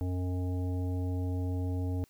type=harmonic tone; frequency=90.7 Hz; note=F#2; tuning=34 cents flat; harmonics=1 / 3 / 5 / 7 / 9; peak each=-30 / -37 / -44 / -49 / -51 dBFS; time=0.01-2.04 s; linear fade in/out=0 ms; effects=white hiss -66 dBFS RMS until 2.09 s